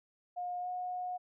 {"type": "tone with pitch glide", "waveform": "sine", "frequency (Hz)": [715, 725.4], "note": ["F5", "F#5"], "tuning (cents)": [41, -34], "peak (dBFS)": -35, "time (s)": [0.36, 1.18], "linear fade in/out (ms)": 20, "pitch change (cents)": 25, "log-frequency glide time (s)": [0.6, 0.68], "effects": []}